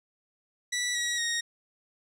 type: tone with pitch steps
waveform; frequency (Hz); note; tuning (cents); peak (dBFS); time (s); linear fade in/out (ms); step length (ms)
15% pulse; 1960 / 1914.1 / 1869.3; B6 / A#6 / A#6; -14 / +45 / +4; -21; 0.72-1.41; 10; 230
effects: low-pass 11000 Hz 12 dB/octave